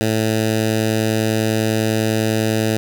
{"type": "tone with notch filter", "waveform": "10% pulse", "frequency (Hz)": 110, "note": "A2", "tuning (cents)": 0, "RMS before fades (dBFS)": -18, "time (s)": [0.01, 2.77], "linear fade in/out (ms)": 0, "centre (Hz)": 1100, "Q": 1.1, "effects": []}